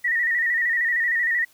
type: tone with vibrato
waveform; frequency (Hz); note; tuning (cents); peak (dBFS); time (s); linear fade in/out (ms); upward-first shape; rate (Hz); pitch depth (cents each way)
sine; 1889; A#6; +22; -19; 0.04-1.45; 10; square; 13; 51
effects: white hiss -57 dBFS RMS until 1.53 s